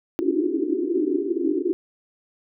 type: band-pass noise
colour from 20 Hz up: white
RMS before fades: -23 dBFS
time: 0.19-1.73 s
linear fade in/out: 0 ms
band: 280 to 390 Hz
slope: 96 dB/octave
effects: none